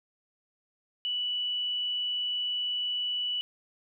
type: tone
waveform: sine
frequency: 2958 Hz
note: F#7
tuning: 1 cent flat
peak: -28 dBFS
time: 1.05-3.41 s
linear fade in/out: 0 ms
effects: none